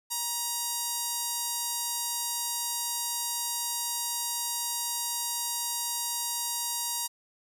5% pulse tone with notch filter, 948 Hz, A#5, 29 cents sharp, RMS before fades -32 dBFS, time 0.1-7.08 s, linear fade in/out 20 ms, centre 2200 Hz, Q 0.56, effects none

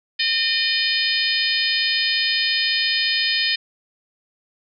harmonic tone with a mistuned harmonic, 609 Hz, D#5, 37 cents flat, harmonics 3 / 4 / 5 / 6 / 7 / 8, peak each -25 / -25 / -25 / -25 / -25 / -25 dBFS, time 0.19-3.56 s, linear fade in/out 10 ms, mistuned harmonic 8, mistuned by +37 cents, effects none

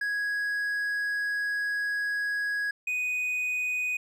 triangle tone pair in turn, 1661.2 / 2489 Hz, G#6 / D#7, 0 / 0 cents, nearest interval perfect fifth, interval 700 cents, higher second, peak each -25 dBFS, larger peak neither, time 0.01-2.71 / 2.87-3.97 s, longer first, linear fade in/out 5 ms, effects none

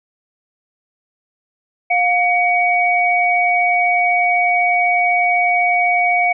sine tone pair together, 710 / 2254 Hz, F5 / C#7, +28 / +28 cents, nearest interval octave + minor sixth, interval 2000 cents, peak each -15 dBFS, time 1.9-6.33 s, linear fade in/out 10 ms, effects none

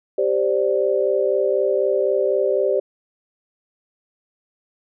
sine chord, G suspended fourth, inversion none, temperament equal, 392 / 523.3 / 587.3 Hz, G4 / C5 / D5, 0 / 0 / 0 cents, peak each -20 / -21 / -21 dBFS, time 0.18-2.8 s, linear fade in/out 5 ms, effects none

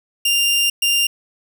sawtooth tone bursts at uneven times, 2794 Hz, F7, in tune, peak -11 dBFS, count 2, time 0.25-0.7 / 0.82-1.07 s, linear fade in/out 5 ms, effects none

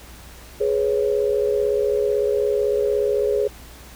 sine tone cluster, 418.1 / 495.9 / 552 Hz, G#4 / B4 / C#5, +12 / +7 / -7 cents, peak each -19 / -25 / -24 dBFS, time 0.6-3.48 s, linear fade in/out 10 ms, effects added 60 Hz sine -43 dBFS peak until 3.95 s + pink hiss -44 dBFS RMS until 3.95 s

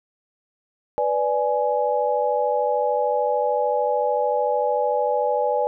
sine chord, G# diminished, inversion first, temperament equal with one note detuned, 493.9 / 587.3 / 836.4 Hz, B4 / D5 / G#5, 0 / 0 / +12 cents, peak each -23 dBFS, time 0.98-5.67 s, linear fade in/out 0 ms, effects none

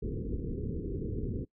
pink low-pass noise, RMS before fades -35 dBFS, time 0.02-1.45 s, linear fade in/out 10 ms, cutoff 480 Hz, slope 96 dB/octave, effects noise-tail reverb RT60 0.1 s tail -21 dB re dry

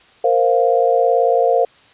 sine chord, Bb suspended second, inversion none, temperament just, 466.2 / 524.4 / 699.2 Hz, Bb4 / C5 / F5, 0 / +4 / +2 cents, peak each -16 dBFS, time 0.24-1.65 s, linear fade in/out 5 ms, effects white hiss -49 dBFS RMS until 1.93 s + resampled to 8000 Hz

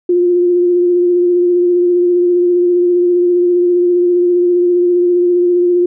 sine tone with vibrato, 353.2 Hz, F4, 20 cents sharp, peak -8 dBFS, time 0.09-5.86 s, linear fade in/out 5 ms, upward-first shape triangle, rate 15 Hz, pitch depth 25 cents each way, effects none

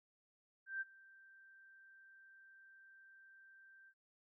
sine tone with ADSR envelope, 1568 Hz, G6, in tune, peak -37 dBFS, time 0.66-3.94 s, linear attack 150 ms, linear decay 26 ms, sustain -23 dB, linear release 61 ms, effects none

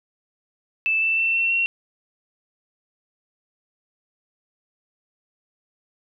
sine tone with pitch steps, 2637 / 2660 / 2683 / 2706 / 2730 Hz, E7 / E7 / E7 / E7 / F7, 0 / +15 / +30 / +45 / -40 cents, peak -18 dBFS, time 0.86-1.66 s, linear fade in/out 0 ms, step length 160 ms, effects none

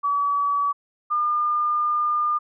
sine tone pair in turn, 1142 / 1207 Hz, D6 / D6, -49 / +47 cents, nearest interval minor second, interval 96 cents, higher second, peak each -19 / -19 dBFS, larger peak neither, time 0.03-0.73 / 1.1-2.39 s, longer second, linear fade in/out 20 ms, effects none

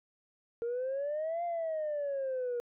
sine exponential two-way sweep, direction up then down, 461.4 to 698.5 to 475.2 Hz, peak -30 dBFS, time 0.62-2.6 s, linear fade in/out 0 ms, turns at 1.44 s, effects tanh soft clip ceiling -29 dBFS

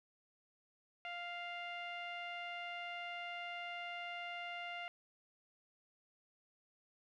sawtooth tone with low-pass filter, 698.5 Hz, F5, in tune, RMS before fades -45 dBFS, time 1.05-4.88 s, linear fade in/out 0 ms, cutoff 2500 Hz, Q 6.1, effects none

